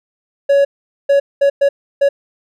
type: tone bursts at uneven times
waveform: triangle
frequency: 560 Hz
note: C#5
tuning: 18 cents sharp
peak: -6 dBFS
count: 5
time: 0.49-0.65 / 1.09-1.2 / 1.41-1.5 / 1.61-1.69 / 2.01-2.09 s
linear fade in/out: 10 ms
effects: none